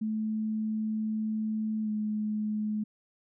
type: tone with pitch glide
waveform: sine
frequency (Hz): 217.2 to 212.9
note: A3 to G#3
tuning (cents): -22 to +43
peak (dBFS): -28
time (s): 0.01-2.84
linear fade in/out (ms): 10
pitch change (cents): -35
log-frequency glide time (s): 1.83-1.89
effects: none